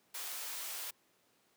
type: high-pass noise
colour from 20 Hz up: white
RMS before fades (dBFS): -42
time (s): 0.14-0.91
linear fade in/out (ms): 10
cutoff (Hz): 570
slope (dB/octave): 12
effects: pink hiss -71 dBFS RMS until 1.56 s + high-pass 200 Hz 12 dB/octave